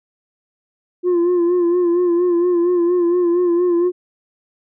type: tone with vibrato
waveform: sine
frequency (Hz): 350.3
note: F4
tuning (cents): +5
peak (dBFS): -10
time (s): 1.03-3.92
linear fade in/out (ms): 50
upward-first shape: sine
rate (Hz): 4.3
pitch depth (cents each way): 50
effects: tanh soft clip ceiling -12 dBFS